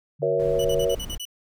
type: tone with tremolo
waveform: sine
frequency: 146.83 Hz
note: D3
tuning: in tune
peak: -32 dBFS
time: 0.19-0.87 s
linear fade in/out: 20 ms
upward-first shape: triangle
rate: 4 Hz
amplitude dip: 25%
type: chord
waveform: sine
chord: F# dominant seventh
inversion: none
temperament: equal with one note detuned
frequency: 370 / 471 / 554.4 / 659.3 Hz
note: F#4 / A#4 / C#5 / E5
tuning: 0 / +18 / 0 / 0 cents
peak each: -29 / -23 / -24 / -29 dBFS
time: 0.22-0.95 s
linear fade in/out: 5 ms
type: noise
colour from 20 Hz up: brown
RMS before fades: -34 dBFS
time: 0.39-1.18 s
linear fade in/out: 10 ms
type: tone bursts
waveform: sawtooth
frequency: 2960 Hz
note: F#7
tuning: in tune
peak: -28 dBFS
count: 7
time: 0.59-1.253 s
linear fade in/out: 5 ms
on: 57 ms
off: 44 ms
effects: none